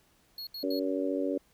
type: tone bursts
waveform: square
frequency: 4322 Hz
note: C#8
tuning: 45 cents flat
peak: -38 dBFS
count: 3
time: 0.38-0.793 s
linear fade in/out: 2 ms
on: 89 ms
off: 73 ms
type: harmonic tone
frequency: 94.3 Hz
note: F#2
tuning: 33 cents sharp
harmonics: 3 / 4 / 5 / 6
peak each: -31 / -35 / -35 / -34 dBFS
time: 0.63-1.38 s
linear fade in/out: 5 ms
effects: pink hiss -66 dBFS RMS until 1.53 s